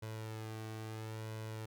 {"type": "tone with flanger", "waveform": "sawtooth", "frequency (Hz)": 109.9, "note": "A2", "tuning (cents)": -2, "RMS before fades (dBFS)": -44, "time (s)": [0.02, 1.66], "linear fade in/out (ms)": 10, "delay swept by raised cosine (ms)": [2, 2.63], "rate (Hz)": 0.74, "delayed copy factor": 0.6, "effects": []}